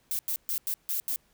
violet noise bursts at uneven times, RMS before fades -30 dBFS, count 6, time 0.11-0.19 / 0.28-0.36 / 0.49-0.58 / 0.67-0.74 / 0.89-1 / 1.08-1.16 s, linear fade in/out 0 ms, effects pink hiss -67 dBFS RMS until 1.33 s

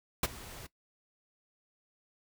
pink noise with ADSR envelope, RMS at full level -25 dBFS, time 0.23-0.67 s, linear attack 5 ms, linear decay 30 ms, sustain -22 dB, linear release 10 ms, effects noise-tail reverb RT60 0.1 s tail -18 dB re dry

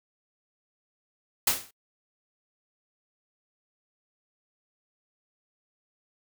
white noise with exponential decay, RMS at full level -19 dBFS, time 1.47-1.71 s, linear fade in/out 5 ms, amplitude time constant 51 ms, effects noise-tail reverb RT60 0.1 s tail -26 dB re dry

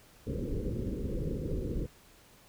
pink low-pass noise, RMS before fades -34 dBFS, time 0.26-1.87 s, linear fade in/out 20 ms, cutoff 530 Hz, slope 96 dB/octave, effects pink hiss -59 dBFS RMS until 2.48 s

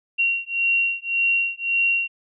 sine beating tone pair, 2748 / 2749.8 Hz, F7 / F7, -29 / -27 cents, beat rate 1.8 Hz, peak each -22 dBFS, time 0.18-2.08 s, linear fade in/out 20 ms, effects none

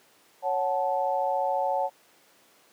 sine chord, F# minor, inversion second, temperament equal with one note detuned, 554.4 / 740 / 873.9 Hz, C#5 / F#5 / A5, 0 / 0 / -12 cents, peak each -28 dBFS, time 0.42-1.9 s, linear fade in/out 50 ms, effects pink hiss -59 dBFS RMS until 2.72 s + high-pass 300 Hz 12 dB/octave

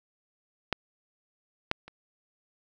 clicks, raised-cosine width 0.3 ms, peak -10 / -9 / -29 dBFS, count 3, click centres 0.727 / 1.714 / 1.88 s, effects none

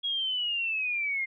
sine linear sweep, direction down, 3322 to 2099 Hz, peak -27 dBFS, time 0.03-1.26 s, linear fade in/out 20 ms, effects none

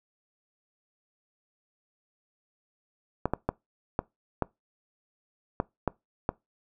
clicks, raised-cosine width 1 ms, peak -11 dBFS, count 8, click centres 3.256 / 3.336 / 3.49 / 3.991 / 4.423 / 5.601 / 5.877 / 6.291 s, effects noise-tail reverb RT60 0.2 s tail -23 dB re dry

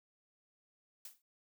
blue noise with exponential decay, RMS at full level -45 dBFS, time 1.05-1.22 s, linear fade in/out 2 ms, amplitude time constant 36 ms, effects none

